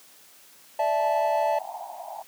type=chord; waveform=triangle; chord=D suspended second; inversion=none; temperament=equal with one note detuned; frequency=587.3 / 659.3 / 870.9 Hz; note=D5 / E5 / A5; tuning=0 / 0 / -18 cents; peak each=-25 / -24 / -23 dBFS; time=0.79-1.59 s; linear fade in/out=5 ms
type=band-pass noise; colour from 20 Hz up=pink; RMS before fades=-38 dBFS; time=0.99-2.23 s; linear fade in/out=10 ms; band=640 to 940 Hz; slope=96 dB/octave
effects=white hiss -53 dBFS RMS until 2.27 s + high-pass 150 Hz 12 dB/octave